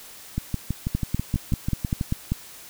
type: two click trains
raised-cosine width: 5 ms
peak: -12 / -10 dBFS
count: 11 / 8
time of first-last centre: 0.38-2.011 / 0.95-2.32 s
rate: 6.13 / 5.11 Hz
effects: white hiss -44 dBFS RMS until 2.69 s